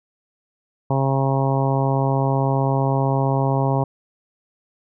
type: harmonic tone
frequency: 135.5 Hz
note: C#3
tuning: 39 cents flat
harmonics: 1 / 2 / 3 / 4 / 5 / 6 / 7 / 8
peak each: -19 / -26 / -27 / -27 / -27 / -28 / -27 / -34 dBFS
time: 0.9-3.84 s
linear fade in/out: 5 ms
effects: none